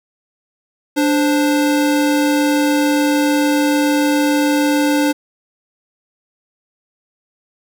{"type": "tone pair together", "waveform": "square", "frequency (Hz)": [293.7, 523.3], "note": ["D4", "C5"], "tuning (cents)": [0, 0], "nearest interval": "minor seventh", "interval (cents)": 1000, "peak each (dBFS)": [-14, -21], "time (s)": [0.96, 5.13], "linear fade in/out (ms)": 20, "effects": []}